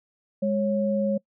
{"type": "tone pair together", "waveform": "sine", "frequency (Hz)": [205.9, 550], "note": ["G#3", "C#5"], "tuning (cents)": [-15, -14], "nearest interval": "octave + perfect fourth", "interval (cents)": 1701, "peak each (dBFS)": -24, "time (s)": [0.42, 1.18], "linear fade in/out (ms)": 10, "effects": ["noise-tail reverb RT60 0.1 s tail -24 dB re dry"]}